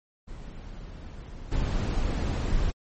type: noise with level steps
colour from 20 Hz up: brown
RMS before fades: -40 / -26 dBFS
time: 0.27-2.72 s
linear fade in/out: 20 ms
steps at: 1.51 s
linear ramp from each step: 20 ms
effects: MP3 32 kbps